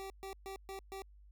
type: tone bursts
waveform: 25% pulse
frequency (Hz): 387.6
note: G4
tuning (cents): -20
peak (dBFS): -39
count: 5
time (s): 0-1.02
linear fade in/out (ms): 0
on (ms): 100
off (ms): 130
effects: added 50 Hz sine -56 dBFS peak until 1.31 s